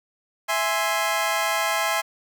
20% pulse chord, E augmented, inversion none, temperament equal, 659.3 / 830.6 / 1046.5 Hz, E5 / G#5 / B#5, 0 / 0 / 0 cents, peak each -21 dBFS, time 0.48-2.02 s, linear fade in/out 20 ms, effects none

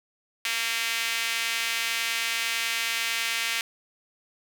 sawtooth tone with high-pass filter, 229.1 Hz, A#3, 30 cents flat, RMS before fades -28 dBFS, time 0.45-3.61 s, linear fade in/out 2 ms, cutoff 2300 Hz, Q 1.7, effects none

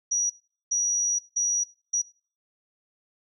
sine tone bursts at uneven times, 5800 Hz, F#8, 35 cents flat, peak -21 dBFS, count 4, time 0.11-0.3 / 0.71-1.19 / 1.36-1.64 / 1.93-2.02 s, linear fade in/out 10 ms, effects noise-tail reverb RT60 0.4 s tail -22 dB re dry

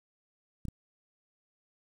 clicks, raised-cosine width 5 ms, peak -25 dBFS, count 2, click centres 0.653 / 0.684 s, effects 9-bit

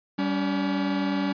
45% pulse tone pair together, 195.12 / 283.4 Hz, G3 / C#4, -8 / +38 cents, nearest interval tritone, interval 646 cents, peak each -27 / -26 dBFS, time 0.18-1.33 s, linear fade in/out 10 ms, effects resampled to 11025 Hz

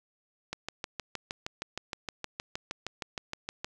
click train, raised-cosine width 0.2 ms, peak -17 dBFS, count 21, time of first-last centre 0.53-3.645 s, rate 6.42 Hz, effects none

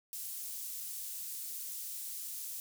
pink high-pass noise, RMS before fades -42 dBFS, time 0.13-2.6 s, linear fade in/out 0 ms, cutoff 9200 Hz, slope 12 dB/octave, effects none

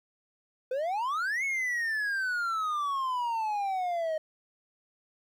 triangle exponential two-way sweep, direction up then down, 493.9 to 2217 to 619 Hz, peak -26 dBFS, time 0.71-4.18 s, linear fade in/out 5 ms, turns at 1.44 s, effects 11-bit

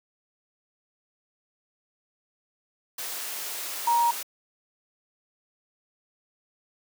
sine tone in noise, 942 Hz, A#5, 18 cents sharp, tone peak -19 dBFS, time 3.87-4.11 s, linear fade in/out 5 ms, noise white, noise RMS -34 dBFS, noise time 2.98-4.23 s, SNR +12 dB, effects high-pass 400 Hz 12 dB/octave

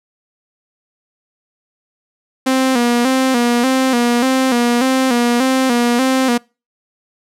sawtooth tone with vibrato, 250.5 Hz, B3, 25 cents sharp, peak -8 dBFS, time 2.46-6.38 s, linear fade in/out 10 ms, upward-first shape square, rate 1.7 Hz, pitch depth 78 cents each way, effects noise-tail reverb RT60 0.3 s tail -26 dB re dry + low-pass 12000 Hz 12 dB/octave

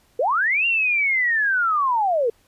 sine linear two-way sweep, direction up then down, 438.5 to 2796 to 438.5 Hz, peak -17 dBFS, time 0.19-2.3 s, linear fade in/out 5 ms, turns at 0.66 s, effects pink hiss -60 dBFS RMS until 2.47 s + resampled to 32000 Hz

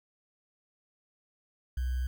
sine tone with sample-and-hold, 63 Hz, B1, 35 cents sharp, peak -28 dBFS, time 1.77-2.07 s, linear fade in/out 5 ms, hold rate 1575 Hz, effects none

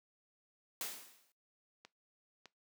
white noise with exponential decay, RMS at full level -38 dBFS, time 0.81-1.32 s, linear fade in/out 1 ms, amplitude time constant 110 ms
clicks, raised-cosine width 0.2 ms, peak -35 dBFS, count 2, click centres 1.85 / 2.457 s
effects noise-tail reverb RT60 0.2 s tail -20 dB re dry + high-pass 200 Hz 12 dB/octave

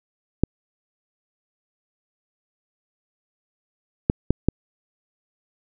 clicks, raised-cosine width 3 ms, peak -3 dBFS, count 4, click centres 0.436 / 4.099 / 4.306 / 4.486 s, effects none

